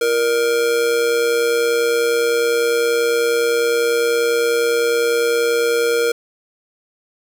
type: tone with amplitude modulation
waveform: square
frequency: 469.6 Hz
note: A#4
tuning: 13 cents sharp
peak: -13 dBFS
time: 0.01-6.12 s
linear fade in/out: 5 ms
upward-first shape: sine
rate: 130 Hz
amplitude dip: 50%
effects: none